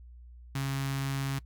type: tone with notch filter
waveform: sawtooth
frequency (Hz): 136.6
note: C#3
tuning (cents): -25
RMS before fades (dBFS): -32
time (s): 0.55-1.39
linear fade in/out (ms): 5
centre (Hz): 500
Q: 0.64
effects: noise-tail reverb RT60 0.1 s tail -21 dB re dry + added 60 Hz sine -47 dBFS peak until 1.45 s